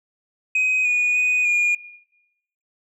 sine tone with pitch steps, 2518 / 2460 / 2485 / 2431 Hz, D#7 / D#7 / D#7 / D#7, +20 / -20 / -3 / -41 cents, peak -14 dBFS, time 0.55-1.75 s, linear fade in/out 5 ms, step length 300 ms, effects noise-tail reverb RT60 0.9 s tail -20 dB re dry + tanh soft clip ceiling -15 dBFS

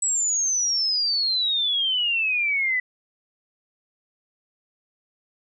sine exponential sweep, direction down, 7902 to 1975.5 Hz, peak -20 dBFS, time 0.02-2.8 s, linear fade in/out 5 ms, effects none

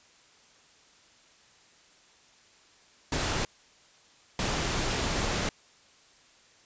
pink noise bursts at uneven times, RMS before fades -29 dBFS, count 2, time 3.12-3.45 / 4.39-5.49 s, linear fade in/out 2 ms, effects white hiss -59 dBFS RMS until 6.65 s + resampled to 16000 Hz

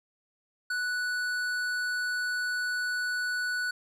triangle tone with tanh clipping, 1480 Hz, F#6, in tune, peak -30 dBFS, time 0.7-3.71 s, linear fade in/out 5 ms, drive 17 dB, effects none

